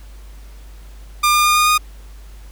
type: tone with pitch steps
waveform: sawtooth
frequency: 1200 / 1207.6 / 1215.3 / 1223.1 / 1230.9 Hz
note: D6 / D6 / D#6 / D#6 / D#6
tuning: +37 / +48 / -41 / -30 / -19 cents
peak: -8 dBFS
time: 1.23-1.78 s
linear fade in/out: 10 ms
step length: 110 ms
effects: added 50 Hz sine -35 dBFS peak until 2.51 s + pink hiss -49 dBFS RMS until 2.51 s